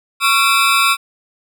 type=ring-modulated tone; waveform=20% pulse; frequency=1238 Hz; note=D#6; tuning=9 cents flat; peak=-3 dBFS; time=0.2-0.97 s; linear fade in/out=50 ms; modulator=126 Hz; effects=none